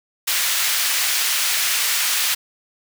pink high-pass noise, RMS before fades -20 dBFS, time 0.27-2.35 s, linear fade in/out 10 ms, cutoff 2000 Hz, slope 12 dB/octave, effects none

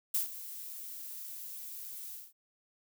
violet noise with ADSR envelope, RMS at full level -29 dBFS, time 0.14-2.33 s, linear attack 7 ms, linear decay 130 ms, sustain -15 dB, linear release 200 ms, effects none

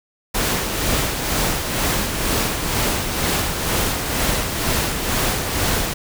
pink noise with tremolo, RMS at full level -19 dBFS, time 0.34-5.94 s, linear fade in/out 10 ms, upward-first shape sine, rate 2.1 Hz, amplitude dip 45%, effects none

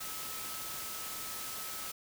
sine tone in noise, 1292 Hz, E6, 35 cents flat, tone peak -49 dBFS, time 0-1.92 s, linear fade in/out 10 ms, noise white, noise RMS -41 dBFS, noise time 0-1.92 s, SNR -11 dB, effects none

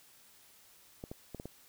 clicks, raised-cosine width 2 ms, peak -28 dBFS, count 5, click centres 1.039 / 1.115 / 1.347 / 1.399 / 1.456 s, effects white hiss -61 dBFS RMS until 1.68 s

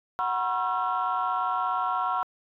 sine tone cluster, 740 / 965 / 1082 / 1353 Hz, F#5 / B5 / C#6 / E6, 0 / -40 / -42 / +45 cents, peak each -29 dBFS, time 0.19-2.23 s, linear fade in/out 0 ms, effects tanh soft clip ceiling -18 dBFS

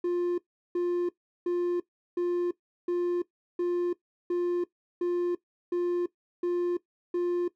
triangle tone bursts, 351.7 Hz, F4, 12 cents sharp, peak -22 dBFS, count 11, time 0.04-7.48 s, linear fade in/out 5 ms, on 340 ms, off 370 ms, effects noise-tail reverb RT60 0.1 s tail -18 dB re dry + tanh soft clip ceiling -19 dBFS

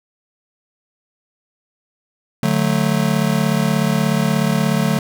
square chord, D major, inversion none, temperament just, 146.83 / 183.54 / 220.2 Hz, D3 / F#3 / A3, 0 / -14 / +2 cents, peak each -20 dBFS, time 2.43-4.99 s, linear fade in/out 2 ms, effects none

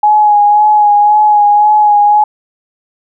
sine tone with vibrato, 836 Hz, G#5, 11 cents sharp, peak -4 dBFS, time 0.03-2.24 s, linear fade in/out 5 ms, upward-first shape sine, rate 1.9 Hz, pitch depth 25 cents each way, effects none

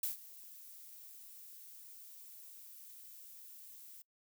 violet noise with ADSR envelope, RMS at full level -35 dBFS, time 0.03-4.02 s, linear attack 3 ms, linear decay 130 ms, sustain -19 dB, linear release 4 ms, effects noise-tail reverb RT60 0.1 s tail -23 dB re dry

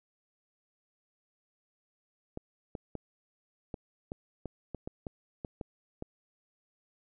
clicks, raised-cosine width 2 ms, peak -24 dBFS, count 12, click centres 2.374 / 2.752 / 2.953 / 3.742 / 4.119 / 4.457 / 4.747 / 4.875 / 5.068 / 5.448 / 5.612 / 6.024 s, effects none

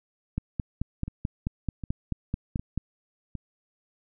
two click trains, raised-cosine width 5 ms, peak -22 / -15 dBFS, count 4 / 12, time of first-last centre 1.08-3.353 / 0.38-2.777 s, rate 1.32 / 4.59 Hz, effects none

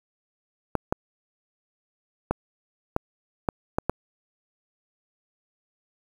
clicks, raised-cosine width 1 ms, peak -8 dBFS, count 7, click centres 0.753 / 0.925 / 2.31 / 2.964 / 3.488 / 3.785 / 3.896 s, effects 7-bit

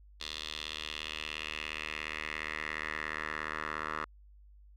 10% pulse tone with band-pass filter sweep, 77.1 Hz, D#2, 15 cents flat, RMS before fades -39 dBFS, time 0.2-4.05 s, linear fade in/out 10 ms, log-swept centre 3800 to 1400 Hz, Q 3.1, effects added 50 Hz sine -54 dBFS peak until 4.76 s

